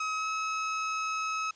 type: tone with pitch glide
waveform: 30% pulse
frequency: 1275 to 1286.8 Hz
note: D#6 to E6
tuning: +42 to -42 cents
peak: -27 dBFS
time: 0-1.51 s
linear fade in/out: 5 ms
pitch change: +16 cents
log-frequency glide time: 0.16-0.27 s
effects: white hiss -59 dBFS RMS until 1.55 s + resampled to 16000 Hz